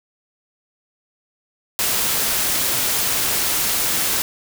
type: noise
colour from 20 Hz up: white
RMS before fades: -20 dBFS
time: 1.79-4.22 s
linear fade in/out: 0 ms
effects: none